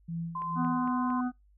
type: tone with tremolo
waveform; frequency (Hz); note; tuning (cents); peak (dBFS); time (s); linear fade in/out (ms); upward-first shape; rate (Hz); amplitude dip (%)
sine; 167.1; E3; +24; -31; 0.08-0.89; 10; sine; 2.3; 80
type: tone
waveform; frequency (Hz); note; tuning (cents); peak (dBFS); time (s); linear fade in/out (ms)
sine; 1035; C6; -19; -32; 0.35-1.21; 5
type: click train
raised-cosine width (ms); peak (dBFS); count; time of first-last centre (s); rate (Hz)
0.5; -33; 4; 0.42-1.103; 4.39
type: harmonic tone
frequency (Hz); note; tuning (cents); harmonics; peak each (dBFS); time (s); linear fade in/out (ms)
249.2; B3; +16; 1 / 3 / 5 / 6; -28 / -38 / -42 / -44; 0.55-1.32; 50
effects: noise-tail reverb RT60 0.2 s tail -26 dB re dry + added 50 Hz sine -59 dBFS peak until 1.57 s